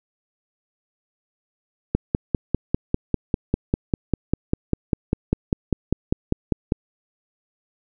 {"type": "click train", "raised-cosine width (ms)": 3, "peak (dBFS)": -5, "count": 25, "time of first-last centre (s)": [1.95, 6.721], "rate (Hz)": 5.03, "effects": []}